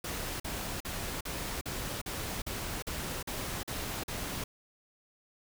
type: noise bursts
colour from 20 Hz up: pink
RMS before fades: -37 dBFS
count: 11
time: 0.04-4.44 s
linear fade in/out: 5 ms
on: 360 ms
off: 44 ms
effects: none